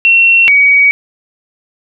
sine tone pair in turn, 2720 / 2259 Hz, F7 / C#7, -46 / +32 cents, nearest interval minor third, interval 322 cents, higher first, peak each -4 dBFS, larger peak neither, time 0.05-0.48 / 0.48-0.91 s, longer neither, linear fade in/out 0 ms, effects none

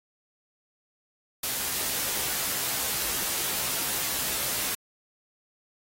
white noise with comb filter, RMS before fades -29 dBFS, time 1.43-4.75 s, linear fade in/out 5 ms, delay 15 ms, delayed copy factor +0.6, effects AAC 48 kbps

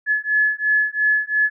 sine beating tone pair, 1709 / 1711.9 Hz, G#6 / A6, +49 / -48 cents, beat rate 2.9 Hz, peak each -19 dBFS, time 0.06-1.5 s, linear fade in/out 50 ms, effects none

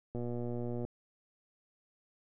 click train, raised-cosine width 2 ms, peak -26 dBFS, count 85, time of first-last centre 0.15-0.85 s, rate 120 Hz, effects none

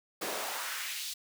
pink noise with high-pass filter sweep, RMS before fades -37 dBFS, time 0.21-1.14 s, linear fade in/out 10 ms, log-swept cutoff 350 to 4300 Hz, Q 1.4, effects none

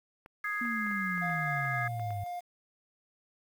clicks, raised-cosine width 0.5 ms, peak -34 dBFS, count 9, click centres 0.261 / 0.653 / 0.866 / 0.913 / 1.178 / 1.297 / 1.652 / 1.996 / 2.106 s
sine chord, Ab major, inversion second, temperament equal, 1244.5 / 1661.2 / 2093 Hz, Eb6 / Ab6 / C7, 0 / 0 / 0 cents, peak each -37 / -34 / -36 dBFS, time 0.44-1.88 s, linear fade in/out 5 ms
sine exponential sweep, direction down, 242.3 to 98 Hz, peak -34 dBFS, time 0.61-2.24 s, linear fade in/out 5 ms
triangle tone with tremolo, 707 Hz, F5, 21 cents sharp, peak -33 dBFS, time 1.21-2.41 s, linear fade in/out 20 ms, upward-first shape square, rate 3.8 Hz, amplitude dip 25%
effects 9-bit

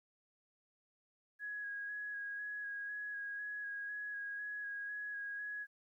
sine tone with vibrato, 1661.2 Hz, G#6, in tune, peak -40 dBFS, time 1.39-5.67 s, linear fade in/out 50 ms, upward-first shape square, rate 2 Hz, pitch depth 15 cents each way, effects 13-bit

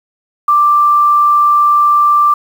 sine tone with quantisation, 1178 Hz, D6, 5 cents sharp, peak -6 dBFS, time 0.48-2.34 s, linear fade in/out 5 ms, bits 6, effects none

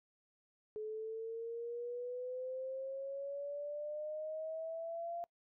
sine exponential sweep, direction up, 427.4 to 691 Hz, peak -39 dBFS, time 0.76-5.24 s, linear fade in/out 0 ms, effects noise-tail reverb RT60 0.1 s tail -23 dB re dry

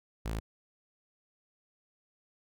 sawtooth tone, 55 Hz, A1, in tune, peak -29 dBFS, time 0.25-0.4 s, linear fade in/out 10 ms, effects none

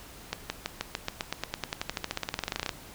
accelerating click train, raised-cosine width 0.2 ms, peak -12 dBFS, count 30, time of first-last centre 0.33-2.692 s, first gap 170 ms, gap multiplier 0.94, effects pink hiss -48 dBFS RMS until 2.94 s

